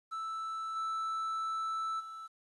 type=tone with level steps; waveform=triangle; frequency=1318.5 Hz; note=E6; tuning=in tune; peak=-34 / -31 / -41 dBFS; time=0.11-2.28 s; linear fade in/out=20 ms; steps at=0.75 / 1.99 s; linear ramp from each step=20 ms; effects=resampled to 24000 Hz + 11-bit